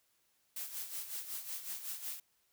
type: noise with tremolo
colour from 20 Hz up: blue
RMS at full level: -40 dBFS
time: 0.56-2.2 s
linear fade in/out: 5 ms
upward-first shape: sine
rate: 5.4 Hz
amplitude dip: 65%
effects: white hiss -75 dBFS RMS until 2.52 s